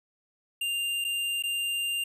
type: tone with dropouts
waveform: square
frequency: 2794 Hz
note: F7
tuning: in tune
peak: -28 dBFS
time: 0.61-2.04 s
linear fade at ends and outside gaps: 5 ms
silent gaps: 1.043-1.047 / 1.425-1.436 s
effects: resampled to 32000 Hz